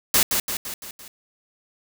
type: noise with echo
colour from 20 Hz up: white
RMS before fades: -17 dBFS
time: 0.14-0.23 s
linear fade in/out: 2 ms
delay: 170 ms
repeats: 5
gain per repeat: -5 dB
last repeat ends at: 1.08 s
effects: none